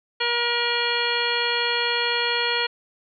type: harmonic tone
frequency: 475.7 Hz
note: A#4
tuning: 35 cents sharp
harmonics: 1 / 2 / 3 / 4 / 5 / 6 / 7 / 9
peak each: -29 / -29 / -29 / -29 / -29 / -29 / -29 / -29 dBFS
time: 0.2-2.67 s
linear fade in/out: 10 ms
effects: none